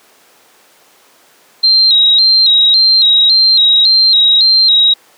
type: tone with vibrato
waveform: sine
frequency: 3983 Hz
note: B7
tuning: 14 cents sharp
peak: -5 dBFS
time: 1.63-4.94 s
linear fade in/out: 10 ms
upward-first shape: square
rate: 1.8 Hz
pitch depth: 73 cents each way
effects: pink hiss -46 dBFS RMS until 5.17 s + high-pass 400 Hz 12 dB/octave